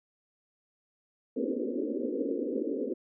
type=band-pass noise; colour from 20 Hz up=pink; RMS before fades=-32 dBFS; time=1.36-2.94 s; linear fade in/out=10 ms; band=230 to 530 Hz; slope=96 dB/octave; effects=none